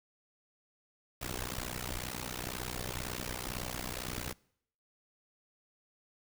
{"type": "noise with amplitude modulation", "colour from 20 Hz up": "pink", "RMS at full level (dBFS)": -35, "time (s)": [1.21, 4.33], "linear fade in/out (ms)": 10, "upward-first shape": "sine", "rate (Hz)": 62, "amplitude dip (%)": 100, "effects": ["noise-tail reverb RT60 0.7 s tail -25 dB re dry"]}